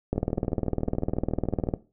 two click trains, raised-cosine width 2 ms, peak -22 / -11 dBFS, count 22 / 33, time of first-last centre 0.16-1.671 / 0.13-1.738 s, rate 13.9 / 19.9 Hz, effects noise-tail reverb RT60 0.3 s tail -17 dB re dry

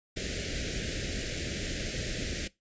pink band-stop noise, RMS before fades -34 dBFS, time 0.16-2.48 s, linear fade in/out 10 ms, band 610 to 1600 Hz, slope 48 dB/octave, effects noise-tail reverb RT60 0.2 s tail -20 dB re dry + resampled to 16000 Hz

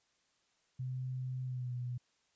sine tone with pitch glide, 128.4 to 123.38 Hz, C3 to B2, -32 to -1 cents, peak -36 dBFS, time 0.79-1.98 s, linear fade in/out 10 ms, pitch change -69 cents, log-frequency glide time 1.44-1.73 s, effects white hiss -75 dBFS RMS until 2.35 s + resampled to 16000 Hz

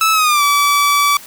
sawtooth tone with pitch glide, 1307 to 1151 Hz, E6 to D6, -15 to -35 cents, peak -7 dBFS, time 0.01-1.17 s, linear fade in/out 2 ms, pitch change -220 cents, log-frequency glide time 0.12-0.43 s, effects white hiss -37 dBFS RMS until 1.26 s

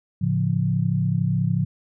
sine chord, A augmented, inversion none, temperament equal with one note detuned, 110 / 140.77 / 174.61 Hz, A2 / C#3 / E#3, 0 / +27 / 0 cents, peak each -24 / -23 / -23 dBFS, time 0.21-1.65 s, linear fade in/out 10 ms, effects none

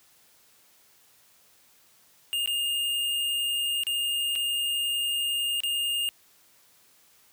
square tone with dropouts, 2827 Hz, F7, 20 cents sharp, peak -26 dBFS, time 2.33-6.09 s, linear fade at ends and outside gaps 0 ms, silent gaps 2.46-2.475 / 3.835-3.868 / 4.354-4.359 / 5.604-5.635 s, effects white hiss -60 dBFS RMS until 7.32 s + high-pass 60 Hz 12 dB/octave

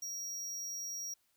square tone, 5670 Hz, F8, 25 cents sharp, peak -39 dBFS, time 0.02-1.14 s, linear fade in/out 5 ms, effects white hiss -75 dBFS RMS until 1.36 s

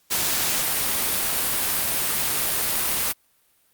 white noise, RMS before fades -23 dBFS, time 0.1-3.13 s, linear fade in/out 20 ms, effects white hiss -63 dBFS RMS until 3.73 s + Opus 48 kbps

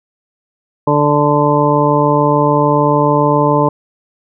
harmonic tone, 146.83 Hz, D3, in tune, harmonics 1 / 2 / 3 / 4 / 6 / 7, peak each -16 / -16 / -16 / -16 / -16 / -16 dBFS, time 0.87-3.69 s, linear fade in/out 5 ms, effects none

